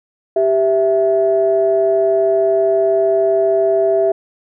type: tone pair together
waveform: sine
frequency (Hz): 392 / 659.3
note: G4 / E5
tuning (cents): 0 / 0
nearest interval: major sixth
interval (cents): 900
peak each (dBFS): -14 / -13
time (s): 0.36-4.12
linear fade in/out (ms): 5
effects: tanh soft clip ceiling -3 dBFS